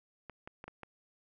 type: clicks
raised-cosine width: 0.5 ms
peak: -30 dBFS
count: 5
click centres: 0.297 / 0.475 / 0.641 / 0.68 / 0.833 s
effects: none